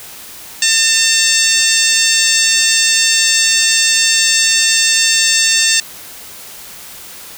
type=harmonic tone with a mistuned harmonic; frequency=899 Hz; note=A5; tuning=37 cents sharp; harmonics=2 / 3 / 4 / 5 / 6 / 7 / 8 / 9; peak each=-18 / -18 / -18 / -18 / -18 / -18 / -18 / -18 dBFS; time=0.62-5.8 s; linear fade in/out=2 ms; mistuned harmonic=8; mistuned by=+32 cents; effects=white hiss -33 dBFS RMS until 7.37 s